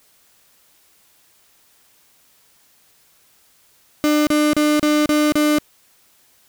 35% pulse tone bursts, 300 Hz, D4, 37 cents sharp, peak -12 dBFS, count 6, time 4.04-5.585 s, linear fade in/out 0 ms, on 230 ms, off 33 ms, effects white hiss -56 dBFS RMS until 6.48 s

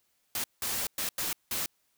white noise bursts at uneven times, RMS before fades -32 dBFS, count 5, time 0.35-0.44 / 0.62-0.87 / 0.98-1.09 / 1.18-1.33 / 1.51-1.66 s, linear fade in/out 2 ms, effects white hiss -73 dBFS RMS until 1.97 s

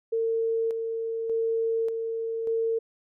sine tone with tremolo, 453.5 Hz, A#4, 48 cents flat, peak -23 dBFS, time 0.12-2.79 s, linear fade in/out 10 ms, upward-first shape square, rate 0.85 Hz, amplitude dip 40%, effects none

